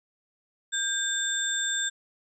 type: tone cluster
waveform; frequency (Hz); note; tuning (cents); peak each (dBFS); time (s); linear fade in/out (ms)
sine; 1595 / 3579 / 7590; G6 / A7 / A#8; +30 / +29 / +30; -30; 0.72-1.9; 20
effects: none